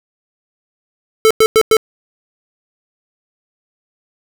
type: tone bursts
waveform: square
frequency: 440 Hz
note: A4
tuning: in tune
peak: -7 dBFS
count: 4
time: 1.25-1.768 s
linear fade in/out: 0 ms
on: 56 ms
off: 98 ms
effects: none